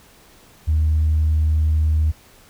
sine tone, 77.7 Hz, D#2, 2 cents flat, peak -13 dBFS, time 0.67-2.12 s, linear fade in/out 20 ms, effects tanh soft clip ceiling -11 dBFS + pink hiss -50 dBFS RMS until 2.49 s

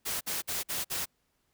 white noise bursts, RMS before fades -33 dBFS, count 5, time 0.05-1.058 s, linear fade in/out 20 ms, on 160 ms, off 52 ms, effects pink hiss -75 dBFS RMS until 1.53 s

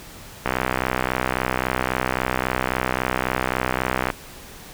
click train, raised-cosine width 0.5 ms, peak -5 dBFS, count 233, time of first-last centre 0.46-4.102 s, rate 63.7 Hz, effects pink hiss -41 dBFS RMS until 4.73 s

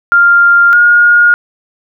sine tone pair in turn, 1396.9 / 1428.7 Hz, F6 / F6, 0 / +39 cents, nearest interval unison, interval 39 cents, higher second, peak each -3 dBFS, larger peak neither, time 0.12-0.73 / 0.73-1.34 s, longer neither, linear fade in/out 0 ms, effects none

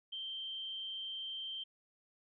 sine tone with amplitude modulation, 3136 Hz, G7, in tune, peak -38 dBFS, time 0.12-1.64 s, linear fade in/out 10 ms, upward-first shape sine, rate 199 Hz, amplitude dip 35%, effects none

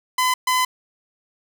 sawtooth tone bursts at uneven times, 1014 Hz, B5, 45 cents sharp, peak -13 dBFS, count 2, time 0.18-0.34 / 0.47-0.65 s, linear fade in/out 5 ms, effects none

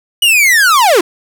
45% pulse linear sweep, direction down, 2960 to 311.1 Hz, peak -6 dBFS, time 0.22-1.01 s, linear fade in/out 5 ms, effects none

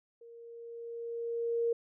sine tone with level ramp, 466.2 Hz, A#4, in tune, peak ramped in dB -50 to -26 dBFS, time 0.21-1.73 s, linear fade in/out 5 ms, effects none

